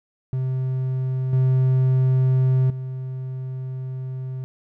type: tone with level steps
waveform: triangle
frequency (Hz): 130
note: C3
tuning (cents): -11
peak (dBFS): -19 / -13 / -25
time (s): 0.33-4.44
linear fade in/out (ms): 0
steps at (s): 1.33 / 2.7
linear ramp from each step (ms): 2
effects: none